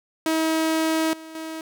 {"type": "tone with level steps", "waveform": "sawtooth", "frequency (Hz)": 320, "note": "D#4", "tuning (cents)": 49, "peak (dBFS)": [-16, -34, -27], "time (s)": [0.26, 1.61], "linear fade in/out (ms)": 2, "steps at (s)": [1.13, 1.35], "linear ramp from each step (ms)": 2, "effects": []}